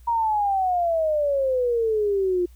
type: exponential sweep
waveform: sine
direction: down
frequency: 951 to 349.2 Hz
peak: -19 dBFS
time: 0.07-2.46 s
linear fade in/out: 10 ms
effects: added 60 Hz sine -45 dBFS peak until 2.55 s + white hiss -62 dBFS RMS until 2.55 s